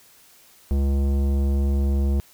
sine tone with tanh clipping, 69.3 Hz, C#2, in tune, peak -20 dBFS, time 0.71-2.2 s, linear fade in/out 0 ms, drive 15 dB, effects white hiss -53 dBFS RMS until 2.33 s

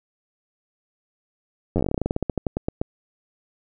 slowing click train, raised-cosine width 2 ms, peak -9 dBFS, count 23, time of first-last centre 1.76-2.815 s, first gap 10 ms, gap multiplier 1.13, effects none

